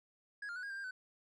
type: tone with pitch steps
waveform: triangle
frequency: 1660 / 1403 / 1485 / 1630 / 1583 / 1599 / 1511 Hz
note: G#6 / F6 / F#6 / G#6 / G6 / G6 / F#6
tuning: -1 / +8 / +6 / -33 / +17 / +34 / +36 cents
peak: -39 dBFS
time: 0.42-0.91 s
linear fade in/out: 5 ms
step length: 70 ms
effects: resampled to 24000 Hz